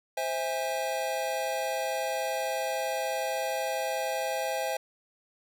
square chord, C augmented, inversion none, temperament just, 523.3 / 654.1 / 817.6 Hz, C5 / E5 / G#5, 0 / -14 / -27 cents, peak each -34 dBFS, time 0.17-4.77 s, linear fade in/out 5 ms, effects none

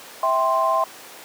sine chord, C major, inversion first, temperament just, 654.1 / 784.9 / 1046.5 Hz, E5 / G5 / C6, -14 / +2 / 0 cents, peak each -21 / -25 / -19 dBFS, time 0.23-0.84 s, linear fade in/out 2 ms, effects pink hiss -40 dBFS RMS until 1.24 s + high-pass 400 Hz 12 dB/octave

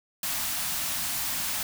white band-stop noise, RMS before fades -30 dBFS, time 0.23-1.63 s, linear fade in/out 2 ms, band 310 to 610 Hz, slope 48 dB/octave, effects none

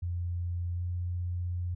sine tone with pitch glide, 87.31 to 88.43 Hz, F2 to F2, 0 to +22 cents, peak -30 dBFS, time 0.02-1.75 s, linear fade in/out 10 ms, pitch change +22 cents, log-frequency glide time 0.75-0.81 s, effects none

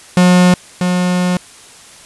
45% pulse tone pair in turn, 180 / 180 Hz, F#3 / F#3, -47 / -47 cents, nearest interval unison, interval 0 cents, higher neither, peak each -6 / -12 dBFS, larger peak first, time 0.17-0.54 / 0.81-1.37 s, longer second, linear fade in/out 2 ms, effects white hiss -39 dBFS RMS until 2.05 s + resampled to 24000 Hz

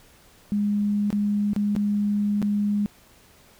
sine tone with dropouts, 205.8 Hz, G#3, 16 cents flat, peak -20 dBFS, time 0.52-2.86 s, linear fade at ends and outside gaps 0 ms, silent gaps 1.104-1.128 / 1.533-1.563 / 1.752-1.763 / 2.418-2.426 s, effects pink hiss -54 dBFS RMS until 3.59 s

